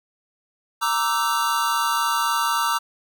square chord, E half-diminished seventh, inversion second, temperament equal with one note detuned, 932.3 / 1174.7 / 1318.5 / 1536.6 Hz, Bb5 / D6 / E6 / G6, 0 / 0 / 0 / -35 cents, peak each -25 / -26 / -25 / -31 dBFS, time 0.81-2.79 s, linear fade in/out 20 ms, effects none

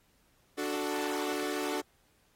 sawtooth chord, D major, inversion none, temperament equal, 293.7 / 370 / 440 Hz, D4 / F#4 / A4, 0 / 0 / 0 cents, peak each -31 / -32 / -33 dBFS, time 0.57-1.82 s, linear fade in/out 20 ms, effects pink hiss -69 dBFS RMS until 2.35 s + AAC 48 kbps

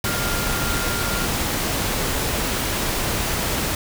sine tone in noise, 1400 Hz, F6, 4 cents sharp, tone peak -29 dBFS, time 0.05-1.26 s, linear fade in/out 2 ms, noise pink, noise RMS -23 dBFS, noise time 0.04-3.75 s, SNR -9 dB, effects none

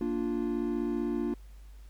triangle chord, Bb major, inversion none, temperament equal, 233.1 / 293.7 / 349.2 Hz, Bb3 / D4 / F4, 0 / 0 / 0 cents, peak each -31 dBFS, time 0.01-1.34 s, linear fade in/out 2 ms, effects added 50 Hz sine -46 dBFS peak until 1.89 s + pink hiss -64 dBFS RMS until 1.89 s

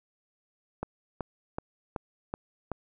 click train, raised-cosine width 1 ms, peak -18 dBFS, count 6, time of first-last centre 0.83-2.717 s, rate 2.65 Hz, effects none

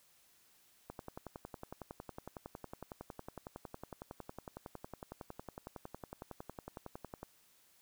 click train, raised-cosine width 1 ms, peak -30 dBFS, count 70, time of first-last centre 0.9-7.23 s, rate 10.9 Hz, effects white hiss -68 dBFS RMS until 7.81 s

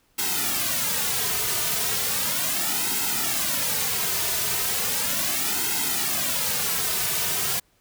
white noise with flanger, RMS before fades -25 dBFS, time 0.18-7.6 s, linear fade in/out 10 ms, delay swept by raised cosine 1.7 to 3.7 ms, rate 0.36 Hz, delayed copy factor -0.9, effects pink hiss -64 dBFS RMS until 7.8 s

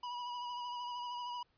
square tone with vibrato, 974 Hz, B5, 24 cents flat, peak -40 dBFS, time 0.03-1.43 s, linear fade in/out 5 ms, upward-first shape sine, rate 13 Hz, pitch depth 28 cents each way, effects pink hiss -75 dBFS RMS until 1.57 s + resampled to 11025 Hz

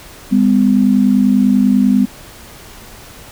sine tone pair together, 202 / 252.1 Hz, G#3 / B3, -48 / +36 cents, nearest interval major third, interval 384 cents, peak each -11 dBFS, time 0.31-2.06 s, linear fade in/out 20 ms, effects pink hiss -37 dBFS RMS until 3.31 s

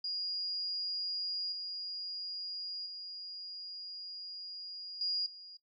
sine tone with level steps, 4857 Hz, D#8, 43 cents flat, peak -34 / -38 / -42 / -31 / -48 dBFS, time 0.04-5.57 s, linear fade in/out 5 ms, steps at 1.52 / 2.86 / 5.01 / 5.26 s, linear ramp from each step 2 ms, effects noise-tail reverb RT60 0.1 s tail -18 dB re dry

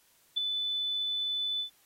sine tone with ADSR envelope, 3498 Hz, A7, 11 cents flat, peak -23 dBFS, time 0.36-1.7 s, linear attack 18 ms, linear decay 5 ms, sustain -6 dB, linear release 100 ms, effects white hiss -65 dBFS RMS until 1.85 s + AAC 48 kbps

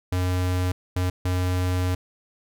square tone bursts at uneven times, 90.9 Hz, F#2, 30 cents flat, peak -22 dBFS, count 3, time 0.12-0.72 / 0.96-1.1 / 1.25-1.95 s, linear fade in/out 5 ms, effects none

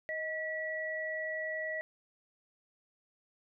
sine tone pair together, 628.6 / 1941 Hz, D#5 / B6, +18 / -31 cents, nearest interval octave + minor sixth, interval 1951 cents, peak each -38 / -36 dBFS, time 0.09-1.81 s, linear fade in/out 0 ms, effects none

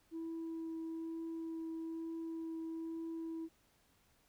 sine tone with vibrato, 326.8 Hz, E4, 15 cents flat, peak -38 dBFS, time 0.11-3.49 s, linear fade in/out 50 ms, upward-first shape triangle, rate 1.1 Hz, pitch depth 10 cents each way, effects tanh soft clip ceiling -38 dBFS + pink hiss -72 dBFS RMS until 4.28 s

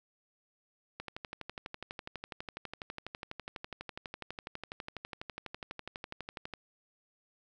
click train, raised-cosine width 0.3 ms, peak -24 dBFS, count 68, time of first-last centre 1-6.537 s, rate 12.1 Hz, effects none

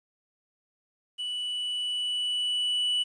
triangle tone with level ramp, 2960 Hz, F#7, in tune, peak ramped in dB -29 to -22 dBFS, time 1.18-3.04 s, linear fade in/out 20 ms, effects resampled to 22050 Hz + 10-bit

